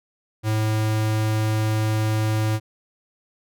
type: tone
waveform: square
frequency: 108.7 Hz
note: A2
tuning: 21 cents flat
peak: -20 dBFS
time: 0.43-2.6 s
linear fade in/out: 50 ms
effects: none